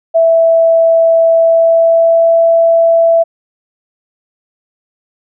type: tone with pitch glide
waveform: sine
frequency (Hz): 659.3 to 665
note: E5 to E5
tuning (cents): 0 to +15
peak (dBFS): -5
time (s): 0.14-3.24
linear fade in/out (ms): 20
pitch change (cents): +15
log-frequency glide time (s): 1.3-2.39
effects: none